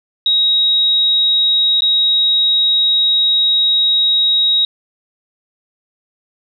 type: tone with dropouts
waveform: sine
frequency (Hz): 3800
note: A#7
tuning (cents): +33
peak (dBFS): -10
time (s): 0.26-4.65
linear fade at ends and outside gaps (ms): 2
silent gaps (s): 1.807-1.82
effects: none